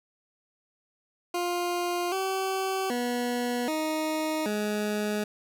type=tone with pitch steps; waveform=20% pulse; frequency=351.6 / 382.3 / 243.4 / 312.2 / 209.8 Hz; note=F4 / G4 / B3 / D#4 / G#3; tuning=+12 / -43 / -25 / +6 / +18 cents; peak=-22 dBFS; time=1.34-5.24 s; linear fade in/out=5 ms; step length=780 ms; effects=none